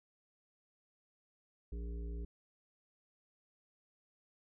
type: harmonic tone with a mistuned harmonic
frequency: 58.27 Hz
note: A#1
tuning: in tune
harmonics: 1 / 3 / 5 / 7 / 8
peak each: -39 / -52 / -55 / -54 / -64 dBFS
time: 1.72-2.25 s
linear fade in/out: 5 ms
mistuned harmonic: 1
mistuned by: -42 cents
effects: none